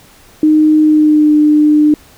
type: tone with pitch glide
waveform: sine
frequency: 308 to 300.8 Hz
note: D#4 to D4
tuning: -17 to +42 cents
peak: -5 dBFS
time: 0.43-1.94 s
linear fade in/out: 2 ms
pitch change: -41 cents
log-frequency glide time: 0.81-1.33 s
effects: pink hiss -43 dBFS RMS until 2.17 s